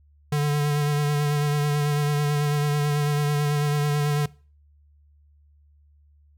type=tone with vibrato; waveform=square; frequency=146.83 Hz; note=D3; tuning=in tune; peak=-21 dBFS; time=0.32-4.26 s; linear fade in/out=5 ms; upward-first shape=sine; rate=9.1 Hz; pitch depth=23 cents each way; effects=noise-tail reverb RT60 0.4 s tail -22 dB re dry + added 73 Hz sine -54 dBFS peak until 6.37 s